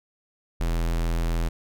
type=tone; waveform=square; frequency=41.78 Hz; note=E1; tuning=24 cents sharp; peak=-23 dBFS; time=0.6-1.49 s; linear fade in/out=10 ms; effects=none